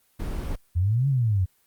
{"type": "noise", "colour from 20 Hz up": "brown", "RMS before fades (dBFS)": -29, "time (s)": [0.19, 0.56], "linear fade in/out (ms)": 10}
{"type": "exponential two-way sweep", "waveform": "sine", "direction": "up then down", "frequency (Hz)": [82.41, 142.4, 88.2], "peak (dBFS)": -19, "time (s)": [0.75, 1.46], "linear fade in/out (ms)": 20, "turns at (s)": 1.08}
{"effects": ["white hiss -65 dBFS RMS until 1.66 s", "Opus 24 kbps"]}